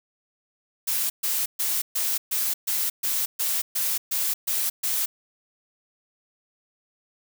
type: noise bursts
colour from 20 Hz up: blue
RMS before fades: -25 dBFS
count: 12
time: 0.87-5.06 s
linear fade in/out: 10 ms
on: 230 ms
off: 130 ms
effects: none